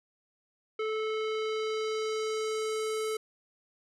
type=tone with low-pass filter sweep; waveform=square; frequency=435.8 Hz; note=A4; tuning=17 cents flat; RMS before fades=-32 dBFS; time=0.79-3.17 s; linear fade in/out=5 ms; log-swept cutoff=2500 to 11000 Hz; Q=1.3; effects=none